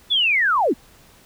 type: linear sweep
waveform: sine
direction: down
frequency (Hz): 3520 to 191.9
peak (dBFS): -15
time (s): 0.1-0.74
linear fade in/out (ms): 20
effects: pink hiss -51 dBFS RMS until 1.25 s